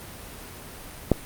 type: click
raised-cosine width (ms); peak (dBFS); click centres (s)
2; -3; 1.117
effects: pink hiss -41 dBFS RMS until 1.25 s + Opus 32 kbps